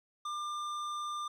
triangle tone with hard clipping, 1196 Hz, D6, 31 cents sharp, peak -37 dBFS, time 0.25-1.28 s, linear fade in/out 5 ms, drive 15 dB, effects none

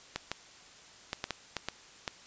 clicks, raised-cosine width 0.2 ms, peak -15 dBFS, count 8, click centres 0.16 / 0.316 / 1.131 / 1.241 / 1.307 / 1.567 / 1.686 / 2.078 s, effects white hiss -54 dBFS RMS until 2.26 s + resampled to 16000 Hz

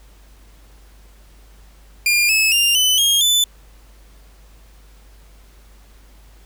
sawtooth tone with pitch steps, 2406 / 2594 / 2796 / 3014 / 3249 / 3502 Hz, D7 / E7 / F7 / F#7 / G#7 / A7, +41 / -28 / +1 / +31 / -39 / -9 cents, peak -10 dBFS, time 2.06-3.44 s, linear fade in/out 2 ms, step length 230 ms, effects added 50 Hz sine -44 dBFS peak until 6.45 s + pink hiss -53 dBFS RMS until 6.45 s

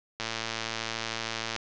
click train, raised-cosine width 0.2 ms, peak -14 dBFS, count 155, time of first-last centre 0.2-1.563 s, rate 113 Hz, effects resampled to 16000 Hz + 8-bit

